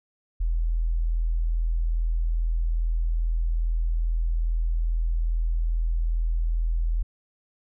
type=tone; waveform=sine; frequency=41.2 Hz; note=E1; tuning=in tune; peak=-21 dBFS; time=0.4-7.03 s; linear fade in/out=10 ms; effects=none